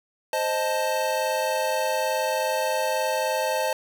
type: chord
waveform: square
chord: A diminished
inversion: first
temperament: equal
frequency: 523.3 / 622.3 / 880 Hz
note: C5 / Eb5 / A5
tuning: 0 / 0 / 0 cents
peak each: -28 dBFS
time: 0.33-3.73 s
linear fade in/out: 2 ms
effects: none